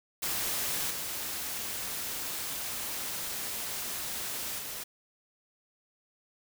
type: noise with level steps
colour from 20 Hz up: white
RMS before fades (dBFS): -32 / -36 / -39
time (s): 0.22-4.84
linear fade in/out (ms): 10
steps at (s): 0.9 / 4.58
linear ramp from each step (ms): 10
effects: none